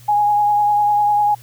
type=tone with vibrato; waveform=sine; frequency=829 Hz; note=G#5; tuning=3 cents flat; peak=-12 dBFS; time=0.08-1.35 s; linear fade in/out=10 ms; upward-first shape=triangle; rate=10 Hz; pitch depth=23 cents each way; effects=added 120 Hz sine -41 dBFS peak until 1.42 s + white hiss -48 dBFS RMS until 1.42 s